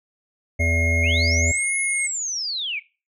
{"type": "tone with pitch glide", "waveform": "triangle", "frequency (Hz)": [2146, 2166], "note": ["C7", "C#7"], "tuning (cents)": [43, -41], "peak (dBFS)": -20, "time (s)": [0.59, 2.08], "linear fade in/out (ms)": 20, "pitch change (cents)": 16, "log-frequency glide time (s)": [0.79, 1.78]}
{"type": "harmonic tone", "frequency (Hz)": 82.9, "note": "E2", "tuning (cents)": 10, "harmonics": [1, 3, 5, 7, 8], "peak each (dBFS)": [-20, -31, -36, -30, -34], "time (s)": [0.59, 1.52], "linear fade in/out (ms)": 10}
{"type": "linear two-way sweep", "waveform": "sine", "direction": "up then down", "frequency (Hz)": [2141, 10330, 2141], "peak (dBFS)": -24, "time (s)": [1.02, 2.8], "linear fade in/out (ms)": 20, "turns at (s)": 1.78}
{"effects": ["noise-tail reverb RT60 0.3 s tail -18 dB re dry"]}